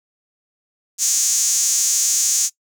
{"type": "tone with high-pass filter", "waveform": "sawtooth", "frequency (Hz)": 233.1, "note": "A#3", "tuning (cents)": 0, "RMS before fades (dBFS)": -18, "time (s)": [0.98, 2.5], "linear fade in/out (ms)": 50, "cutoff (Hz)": 6600, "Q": 5.7, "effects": ["noise-tail reverb RT60 0.1 s tail -20 dB re dry"]}